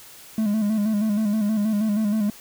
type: tone with vibrato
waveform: triangle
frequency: 212.1 Hz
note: G#3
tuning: 37 cents sharp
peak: -17 dBFS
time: 0.38-2.3 s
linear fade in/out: 2 ms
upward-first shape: square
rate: 6.3 Hz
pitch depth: 56 cents each way
effects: white hiss -45 dBFS RMS until 2.4 s